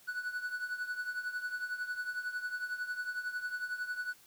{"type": "tone with tremolo", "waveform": "triangle", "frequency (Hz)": 1480, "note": "F#6", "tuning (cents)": 0, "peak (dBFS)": -30, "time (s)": [0.07, 4.14], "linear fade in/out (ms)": 20, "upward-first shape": "triangle", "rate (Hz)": 11, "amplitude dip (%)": 80, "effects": ["white hiss -61 dBFS RMS until 4.26 s"]}